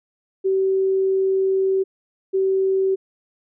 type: tone pair in turn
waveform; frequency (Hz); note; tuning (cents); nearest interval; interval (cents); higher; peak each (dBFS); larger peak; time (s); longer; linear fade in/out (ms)
sine; 383.3 / 383.3; G4 / G4; -39 / -39; unison; 0; neither; -16; neither; 0.44-1.84 / 2.33-2.96; first; 20
effects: none